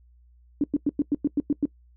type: tone bursts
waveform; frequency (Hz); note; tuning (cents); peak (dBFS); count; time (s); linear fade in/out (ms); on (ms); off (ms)
sine; 288.8; D4; -29; -18; 9; 0.61-1.655; 2; 29; 98
effects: noise-tail reverb RT60 0.1 s tail -22 dB re dry + added 60 Hz sine -53 dBFS peak until 1.96 s